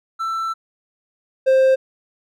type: tone pair in turn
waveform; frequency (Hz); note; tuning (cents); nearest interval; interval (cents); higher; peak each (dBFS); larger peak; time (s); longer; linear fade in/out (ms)
triangle; 1333 / 527; E6 / C5; +19 / +12; octave + major third; 1607; first; -19 / -9; second; 0.19-0.54 / 1.46-1.76; first; 20
effects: none